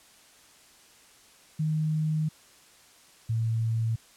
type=tone pair in turn; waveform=sine; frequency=155.5 / 113.2 Hz; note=D#3 / A2; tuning=-1 / +50 cents; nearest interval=perfect fourth; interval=549 cents; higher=first; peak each=-24 dBFS; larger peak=neither; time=1.59-2.29 / 3.29-3.96 s; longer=first; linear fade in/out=10 ms; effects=white hiss -56 dBFS RMS until 4.16 s + low-pass 10000 Hz 12 dB/octave